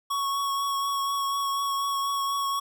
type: tone with vibrato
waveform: square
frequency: 1110 Hz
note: C#6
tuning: 2 cents sharp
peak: -26 dBFS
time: 0.1-2.6 s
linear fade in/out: 10 ms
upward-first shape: triangle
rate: 4.1 Hz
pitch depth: 18 cents each way
effects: none